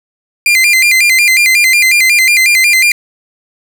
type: tone with vibrato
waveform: 40% pulse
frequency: 2225 Hz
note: C#7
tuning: 6 cents sharp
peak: -5 dBFS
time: 0.46-2.92 s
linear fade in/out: 2 ms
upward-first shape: square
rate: 5.5 Hz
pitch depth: 130 cents each way
effects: none